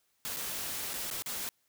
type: noise with dropouts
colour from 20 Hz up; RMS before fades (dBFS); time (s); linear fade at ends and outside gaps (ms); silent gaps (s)
white; -37; 0.25-1.49; 0; 0.363-0.369 / 0.934-0.939 / 1.102-1.112 / 1.222-1.261
effects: white hiss -74 dBFS RMS until 1.68 s